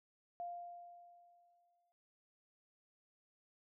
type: tone with exponential decay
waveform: sine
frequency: 698.5 Hz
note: F5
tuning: in tune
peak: -40 dBFS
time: 0.4-1.92 s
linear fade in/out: 0 ms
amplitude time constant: 330 ms
effects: none